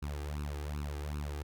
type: tone with flanger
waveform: sawtooth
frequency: 73.42 Hz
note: D2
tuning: in tune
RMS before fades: -38 dBFS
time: 0.02-1.43 s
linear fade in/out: 10 ms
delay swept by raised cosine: 0.74 to 2.54 ms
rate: 2.6 Hz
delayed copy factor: +0.9
effects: none